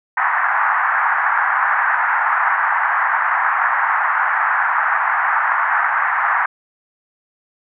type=band-pass noise; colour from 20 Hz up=white; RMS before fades=-17 dBFS; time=0.17-6.46 s; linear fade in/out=5 ms; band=800 to 1800 Hz; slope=48 dB/octave; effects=none